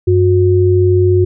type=tone pair together; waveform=sine; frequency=96 / 362.4 Hz; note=G2 / F#4; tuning=-36 / -36 cents; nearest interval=octave + major seventh; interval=2300 cents; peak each=-10 dBFS; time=0.07-1.25 s; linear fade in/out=10 ms; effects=none